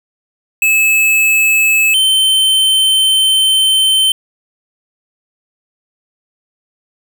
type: tone pair in turn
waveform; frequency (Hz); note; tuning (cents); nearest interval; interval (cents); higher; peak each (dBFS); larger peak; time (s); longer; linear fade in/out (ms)
square; 2600 / 3092; E7 / G7; -24 / -24; minor third; 300; second; -9; neither; 0.62-1.94 / 1.94-4.12; second; 2
effects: none